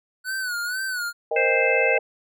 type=tone with vibrato; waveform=square; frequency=1480 Hz; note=F#6; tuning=in tune; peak=-26 dBFS; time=0.24-1.13 s; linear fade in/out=50 ms; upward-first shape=sine; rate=2.1 Hz; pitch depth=89 cents each way
type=chord; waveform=sine; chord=Eb major; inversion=second; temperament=equal with one note detuned; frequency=466.2 / 622.3 / 801.9 Hz; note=Bb4 / Eb5 / G5; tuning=0 / 0 / +39 cents; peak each=-25 / -26 / -29 dBFS; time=1.31-1.99 s; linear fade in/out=5 ms
type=harmonic tone; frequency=523.3 Hz; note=C5; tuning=in tune; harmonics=1 / 3 / 4 / 5; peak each=-23 / -28 / -24 / -23 dBFS; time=1.36-1.98 s; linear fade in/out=5 ms
effects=none